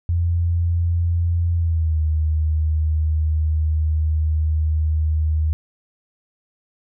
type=tone with pitch glide; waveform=sine; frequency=85.4 to 77.86 Hz; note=F2 to D#2; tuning=-38 to +2 cents; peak=-16 dBFS; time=0.09-5.53 s; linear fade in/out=0 ms; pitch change=-160 cents; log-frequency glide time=1.54-2 s; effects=none